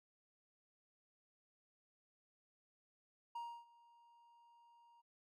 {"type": "tone with ADSR envelope", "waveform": "triangle", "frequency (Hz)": 940, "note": "A#5", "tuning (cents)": 14, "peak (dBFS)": -40, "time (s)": [3.35, 5.02], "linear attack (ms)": 7, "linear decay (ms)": 290, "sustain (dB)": -23, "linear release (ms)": 20, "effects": []}